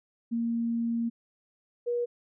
sine tone pair in turn, 232.3 / 480.4 Hz, A#3 / B4, -6 / -48 cents, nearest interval octave + minor second, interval 1258 cents, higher second, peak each -26 dBFS, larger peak neither, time 0.31-1.1 / 1.86-2.06 s, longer first, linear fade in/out 20 ms, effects none

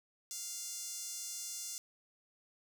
sawtooth tone with high-pass filter, 698.5 Hz, F5, in tune, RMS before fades -43 dBFS, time 0.31-1.78 s, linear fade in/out 0 ms, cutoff 6400 Hz, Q 2.4, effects none

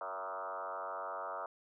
sine tone with frequency modulation, 951 Hz, A#5, 34 cents sharp, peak -38 dBFS, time 0.01-1.46 s, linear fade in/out 2 ms, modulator 93.8 Hz, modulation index 4.4, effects none

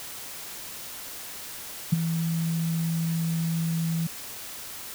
sine tone with ADSR envelope, 164.81 Hz, E3, in tune, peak -14 dBFS, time 1.92-4.07 s, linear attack 10 ms, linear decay 17 ms, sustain -10 dB, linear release 5 ms, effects white hiss -39 dBFS RMS until 4.94 s

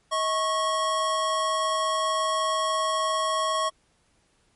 square tone pair together, 634.5 / 1100 Hz, D#5 / C#6, +34 / -14 cents, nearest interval minor seventh, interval 952 cents, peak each -29 / -25 dBFS, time 0.11-3.7 s, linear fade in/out 20 ms, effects pink hiss -66 dBFS RMS until 4.55 s + MP3 48 kbps

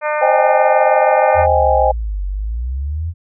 harmonic tone, 301.6 Hz, D4, 46 cents sharp, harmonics 2 / 3 / 4 / 5 / 6 / 7 / 8, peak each -18 / -22 / -24 / -26 / -28 / -29 / -30 dBFS, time 0.01-1.47 s, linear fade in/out 50 ms
sine chord, Ab major seventh, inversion first, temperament equal, 523.3 / 622.3 / 784 / 830.6 Hz, C5 / Eb5 / G5 / Ab5, 0 / 0 / 0 / 0 cents, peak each -16 dBFS, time 0.21-1.92 s, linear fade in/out 10 ms
sine exponential two-way sweep, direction down then up, 87.31 to 46.25 to 87.31 Hz, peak -18 dBFS, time 1.34-3.14 s, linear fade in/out 50 ms, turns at 2.26 s
effects none

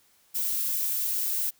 violet noise, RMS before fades -28 dBFS, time 0.34-1.51 s, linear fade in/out 20 ms, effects white hiss -63 dBFS RMS until 1.59 s

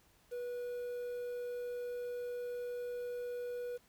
triangle tone with quantisation, 487.7 Hz, B4, 22 cents flat, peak -36 dBFS, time 0.31-3.78 s, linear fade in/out 20 ms, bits 10, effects pink hiss -68 dBFS RMS until 3.88 s

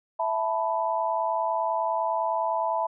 sine chord, E suspended fourth, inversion none, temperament just, 659.3 / 879 / 988.9 Hz, E5 / A5 / B5, 0 / -2 / +2 cents, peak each -28 dBFS, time 0.19-2.87 s, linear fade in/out 10 ms, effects none

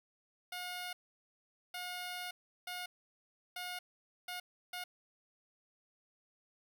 10% pulse tone bursts at uneven times, 719 Hz, F#5, 50 cents flat, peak -32 dBFS, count 6, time 0.52-0.93 / 1.74-2.31 / 2.67-2.86 / 3.56-3.79 / 4.28-4.4 / 4.73-4.84 s, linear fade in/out 5 ms, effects none

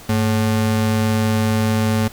square ring-modulated tone, 162.5 Hz, E3, 24 cents flat, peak -13 dBFS, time 0.09-2.08 s, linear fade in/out 5 ms, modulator 60.5 Hz, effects pink hiss -40 dBFS RMS until 2.12 s

